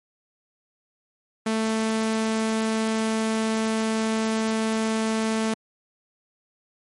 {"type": "tone", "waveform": "sawtooth", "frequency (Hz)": 221.2, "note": "A3", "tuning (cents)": 9, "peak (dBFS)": -18, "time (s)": [1.46, 5.54], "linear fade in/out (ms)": 5, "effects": ["MP3 48 kbps"]}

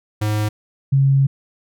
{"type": "tone pair in turn", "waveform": ["square", "sine"], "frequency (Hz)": [106.2, 136.71], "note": ["G#2", "C#3"], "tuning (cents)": [39, -24], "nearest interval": "major third", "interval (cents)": 437, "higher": "second", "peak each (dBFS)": [-18, -11], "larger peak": "second", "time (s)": [[0.21, 0.49], [0.92, 1.27]], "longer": "second", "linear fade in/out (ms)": 10, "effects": []}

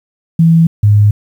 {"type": "tone pair in turn", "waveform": "sine", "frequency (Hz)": [164.81, 103.82], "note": ["E3", "G#2"], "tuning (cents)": [0, 0], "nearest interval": "minor sixth", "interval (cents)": 800, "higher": "first", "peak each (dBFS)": -4, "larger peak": "neither", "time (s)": [[0.39, 0.67], [0.83, 1.11]], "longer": "neither", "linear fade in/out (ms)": 5, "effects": ["7-bit"]}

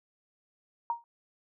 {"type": "tone with exponential decay", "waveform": "sine", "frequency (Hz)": 937, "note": "A#5", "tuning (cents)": 9, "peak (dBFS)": -24, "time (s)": [0.9, 1.04], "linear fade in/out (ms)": 1, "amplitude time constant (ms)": 30, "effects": []}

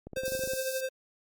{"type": "clicks", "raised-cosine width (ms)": 2, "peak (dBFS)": -28, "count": 11, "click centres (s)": [0.07, 0.133, 0.171, 0.235, 0.28, 0.321, 0.351, 0.393, 0.437, 0.475, 0.535]}
{"type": "tone with tremolo", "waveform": "square", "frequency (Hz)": 523.3, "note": "C5", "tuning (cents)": 0, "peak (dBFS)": -29, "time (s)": [0.16, 0.89], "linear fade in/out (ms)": 5, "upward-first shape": "triangle", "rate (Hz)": 12, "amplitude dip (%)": 65}
{"type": "high-pass noise", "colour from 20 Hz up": "pink", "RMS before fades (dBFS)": -40, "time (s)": [0.25, 0.81], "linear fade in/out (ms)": 5, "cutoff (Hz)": 4600, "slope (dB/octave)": 48}
{"effects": ["Opus 48 kbps"]}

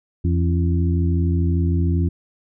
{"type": "harmonic tone with a mistuned harmonic", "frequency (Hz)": 85.1, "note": "F2", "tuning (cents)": -44, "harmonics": [1, 2, 3, 4], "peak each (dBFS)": [-17, -23, -27, -29], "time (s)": [0.24, 2.09], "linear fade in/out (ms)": 10, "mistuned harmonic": 3, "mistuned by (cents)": 80, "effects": []}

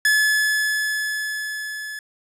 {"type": "tone with level ramp", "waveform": "45% pulse", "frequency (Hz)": 1717, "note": "A6", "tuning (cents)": -43, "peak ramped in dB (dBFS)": [-14, -30], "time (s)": [0.05, 1.99], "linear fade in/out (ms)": 2, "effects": ["resampled to 32000 Hz"]}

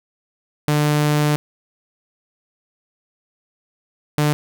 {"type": "tone pair in turn", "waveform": "sawtooth", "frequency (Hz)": [149, 149], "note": ["D3", "D3"], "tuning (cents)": [25, 25], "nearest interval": "unison", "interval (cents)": 0, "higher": "neither", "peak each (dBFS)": -11, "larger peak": "neither", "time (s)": [[0.68, 1.36], [4.18, 4.33]], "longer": "first", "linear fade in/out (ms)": 0, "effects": []}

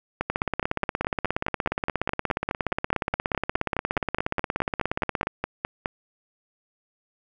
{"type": "two click trains", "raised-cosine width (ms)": 0.5, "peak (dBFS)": [-9, -10], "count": [85, 28], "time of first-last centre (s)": [[0.3, 5.27], [0.21, 5.859]], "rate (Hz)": [16.9, 4.78], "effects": []}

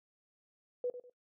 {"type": "tone with echo", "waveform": "sine", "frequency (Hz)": 492.9, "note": "B4", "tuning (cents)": -3, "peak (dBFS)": -31, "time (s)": [0.84, 0.9], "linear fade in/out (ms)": 2, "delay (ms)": 99, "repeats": 2, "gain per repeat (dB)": -11, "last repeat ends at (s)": 1.098, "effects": ["noise-tail reverb RT60 0.1 s tail -18 dB re dry"]}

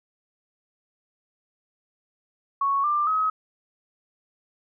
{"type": "tone with pitch steps", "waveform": "sine", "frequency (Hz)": [1108.7, 1188.3, 1273.6], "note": ["C#6", "D6", "D#6"], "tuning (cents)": [0, 20, 40], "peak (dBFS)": -20, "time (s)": [2.61, 3.3], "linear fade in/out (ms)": 5, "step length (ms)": 230, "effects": []}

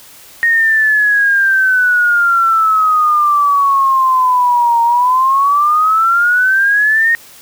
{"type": "exponential two-way sweep", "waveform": "sine", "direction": "down then up", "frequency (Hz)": [1864.7, 927, 1864.7], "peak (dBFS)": -8, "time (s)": [0.43, 7.15], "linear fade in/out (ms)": 0, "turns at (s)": 4.82, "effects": ["white hiss -39 dBFS RMS until 7.41 s"]}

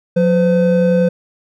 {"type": "tone pair together", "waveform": "triangle", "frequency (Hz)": [179.96, 509], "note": ["F#3", "C5"], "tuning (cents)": [-48, -48], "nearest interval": "octave + tritone", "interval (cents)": 1800, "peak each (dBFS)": -11, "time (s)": [0.16, 1.09], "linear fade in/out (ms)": 10, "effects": []}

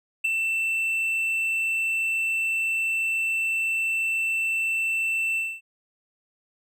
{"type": "tone with ADSR envelope", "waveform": "triangle", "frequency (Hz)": 2673, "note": "E7", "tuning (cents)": 23, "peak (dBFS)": -16, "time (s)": [0.24, 5.61], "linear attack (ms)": 12, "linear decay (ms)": 7, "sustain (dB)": -5, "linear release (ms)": 240, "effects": []}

